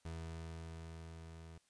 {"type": "tone with level ramp", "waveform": "30% pulse", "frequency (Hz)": 82, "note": "E2", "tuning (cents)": -9, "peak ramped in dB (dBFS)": [-40, -49], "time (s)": [0.05, 1.58], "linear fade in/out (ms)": 5, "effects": ["white hiss -75 dBFS RMS until 1.69 s", "resampled to 22050 Hz"]}